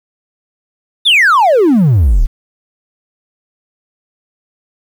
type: exponential sweep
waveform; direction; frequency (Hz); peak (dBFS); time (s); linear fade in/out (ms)
triangle; down; 3737 to 30.87; -3; 1.05-2.27; 20
effects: tanh soft clip ceiling 0 dBFS + 7-bit